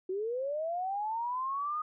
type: linear sweep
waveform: sine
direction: up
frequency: 361.9 to 1244.5 Hz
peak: -31 dBFS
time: 0.09-1.82 s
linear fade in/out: 5 ms
effects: none